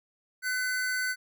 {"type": "tone pair together", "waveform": "square", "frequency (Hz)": [1508, 2029], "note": ["F#6", "B6"], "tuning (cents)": [32, 46], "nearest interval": "perfect fourth", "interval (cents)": 514, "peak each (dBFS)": [-29, -37], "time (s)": [0.42, 1.16], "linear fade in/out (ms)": 50, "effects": []}